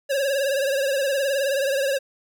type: tone with vibrato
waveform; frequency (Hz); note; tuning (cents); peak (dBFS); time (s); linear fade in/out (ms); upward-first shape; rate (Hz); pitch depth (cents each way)
square; 549; C#5; -17; -21; 0.09-1.99; 20; triangle; 19; 88
effects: none